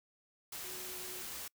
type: tone in noise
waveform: sine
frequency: 367.1 Hz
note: F#4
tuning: 14 cents flat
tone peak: -51 dBFS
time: 0.64-1.22 s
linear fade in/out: 5 ms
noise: white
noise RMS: -44 dBFS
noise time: 0.52-1.48 s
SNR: -10 dB
effects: noise-tail reverb RT60 0.1 s tail -26 dB re dry